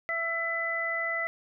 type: harmonic tone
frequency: 667 Hz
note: E5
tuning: 20 cents sharp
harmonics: 1 / 2 / 3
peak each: -35 / -36 / -29 dBFS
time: 0.09-1.27 s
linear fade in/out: 0 ms
effects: none